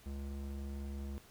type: tone with band-pass filter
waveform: square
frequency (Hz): 69.3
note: C#2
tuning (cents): 0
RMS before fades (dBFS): -42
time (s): 0.06-1.18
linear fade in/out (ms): 0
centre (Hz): 150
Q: 0.74
effects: pink hiss -61 dBFS RMS until 1.3 s